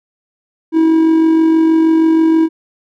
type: tone with amplitude modulation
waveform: triangle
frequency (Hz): 322.9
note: E4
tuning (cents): -36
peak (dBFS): -4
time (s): 0.72-2.49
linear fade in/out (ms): 50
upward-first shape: sine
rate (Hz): 46.3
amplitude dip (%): 35
effects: none